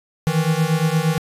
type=beating tone pair; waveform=square; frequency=155.56 / 164.16 Hz; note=D#3 / E3; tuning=0 / -7 cents; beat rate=8.6 Hz; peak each=-20 dBFS; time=0.27-1.18 s; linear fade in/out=0 ms; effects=resampled to 32000 Hz